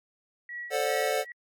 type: tone with tremolo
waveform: sine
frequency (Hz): 1926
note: B6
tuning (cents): -44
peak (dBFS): -34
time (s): 0.49-1.32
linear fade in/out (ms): 2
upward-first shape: sine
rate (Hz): 2.5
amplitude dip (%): 95
type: chord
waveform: square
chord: D dominant seventh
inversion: second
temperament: just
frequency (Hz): 440.5 / 528.6 / 587.3 / 734.2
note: A4 / C5 / D5 / F#5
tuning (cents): +2 / +18 / 0 / -14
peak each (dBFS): -32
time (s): 0.7-1.25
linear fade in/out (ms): 50
effects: AAC 64 kbps